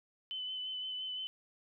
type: tone with vibrato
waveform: sine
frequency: 3026 Hz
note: F#7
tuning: 38 cents sharp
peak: -37 dBFS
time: 0.31-1.27 s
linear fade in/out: 0 ms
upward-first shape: sine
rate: 5.8 Hz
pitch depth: 20 cents each way
effects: none